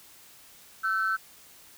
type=tone pair together; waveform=sine; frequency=1332 / 1525 Hz; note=E6 / G6; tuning=+18 / -48 cents; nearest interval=major second; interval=234 cents; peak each=-26 dBFS; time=0.83-1.17 s; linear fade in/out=20 ms; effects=tanh soft clip ceiling -19 dBFS + white hiss -53 dBFS RMS until 1.77 s